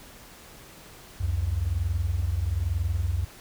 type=tone pair together; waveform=sine; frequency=68.62 / 89.7 Hz; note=C#2 / F2; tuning=-17 / +47 cents; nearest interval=perfect fourth; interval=464 cents; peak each=-27 / -25 dBFS; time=1.2-3.25 s; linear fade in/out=10 ms; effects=tanh soft clip ceiling -16 dBFS + pink hiss -48 dBFS RMS until 3.4 s